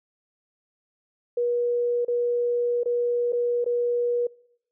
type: tone with dropouts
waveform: sine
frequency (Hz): 481.4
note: B4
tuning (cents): -44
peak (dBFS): -21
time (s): 1.37-4.27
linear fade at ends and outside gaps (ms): 5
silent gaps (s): 2.049-2.081 / 2.834-2.857 / 3.323-3.33 / 3.644-3.661
effects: noise-tail reverb RT60 0.7 s tail -24 dB re dry